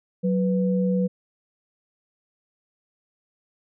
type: tone pair together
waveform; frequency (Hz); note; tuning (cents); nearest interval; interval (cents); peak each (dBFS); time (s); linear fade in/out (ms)
sine; 185.19 / 493.9; F#3 / B4; +2 / 0; octave + perfect fourth; 1698; -20 / -26; 0.23-1.08; 20
effects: none